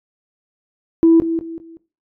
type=tone with echo; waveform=sine; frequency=329.4 Hz; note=E4; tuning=1 cent flat; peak=-6 dBFS; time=1.03-1.2 s; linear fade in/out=0 ms; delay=190 ms; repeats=3; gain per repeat=-10 dB; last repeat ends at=1.77 s; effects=noise-tail reverb RT60 0.3 s tail -17 dB re dry + tanh soft clip ceiling -3 dBFS